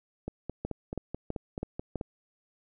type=two click trains; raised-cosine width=2 ms; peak=-19 / -21 dBFS; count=5 / 9; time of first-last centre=0.65-1.957 / 0.28-2.012 s; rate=3.06 / 4.62 Hz; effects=none